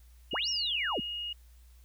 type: tone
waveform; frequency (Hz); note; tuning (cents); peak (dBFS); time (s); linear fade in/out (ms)
sine; 2867; F7; +45; -34; 0.31-1.33; 5
type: linear two-way sweep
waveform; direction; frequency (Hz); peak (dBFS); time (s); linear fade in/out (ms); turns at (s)
sine; up then down; 141.8 to 5720 to 141.8; -30; 0.33-1; 2; 0.49
effects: added 60 Hz sine -53 dBFS peak until 1.84 s + white hiss -67 dBFS RMS until 1.84 s